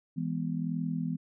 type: chord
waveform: sine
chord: E major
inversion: none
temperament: just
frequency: 164.81 / 206 / 247.2 Hz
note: E3 / G#3 / B3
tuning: 0 / -14 / +2 cents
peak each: -32 / -37 / -34 dBFS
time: 0.16-1.17 s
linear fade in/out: 20 ms
effects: none